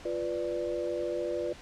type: chord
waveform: sine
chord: B diminished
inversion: second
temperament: equal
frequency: 349.2 / 493.9 / 587.3 Hz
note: F4 / B4 / D5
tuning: 0 / 0 / 0 cents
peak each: -34 dBFS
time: 0.05-1.53 s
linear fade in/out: 5 ms
effects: pink hiss -49 dBFS RMS until 1.61 s + low-pass 6000 Hz 12 dB/octave